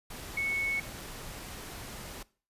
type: tone in noise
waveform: sine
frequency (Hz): 2209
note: C#7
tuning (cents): -7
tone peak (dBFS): -28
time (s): 0.37-0.8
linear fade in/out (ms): 5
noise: pink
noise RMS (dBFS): -43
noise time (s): 0.1-2.23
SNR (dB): +12
effects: noise-tail reverb RT60 0.4 s tail -21 dB re dry + resampled to 32000 Hz